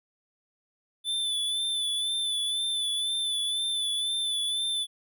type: tone with vibrato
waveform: square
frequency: 3503 Hz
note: A7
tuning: 8 cents flat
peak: -27 dBFS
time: 1.04-4.87 s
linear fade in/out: 50 ms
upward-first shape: sine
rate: 2 Hz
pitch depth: 36 cents each way
effects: none